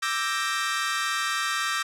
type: chord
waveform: sawtooth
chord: E half-diminished seventh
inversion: third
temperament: equal with one note detuned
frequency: 1174.7 / 1318.5 / 1578.9 / 1864.7 Hz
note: D6 / E6 / G6 / Bb6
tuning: 0 / 0 / +12 / 0 cents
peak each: -27 dBFS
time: 0.02-1.83 s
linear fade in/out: 10 ms
effects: low-pass 10000 Hz 12 dB/octave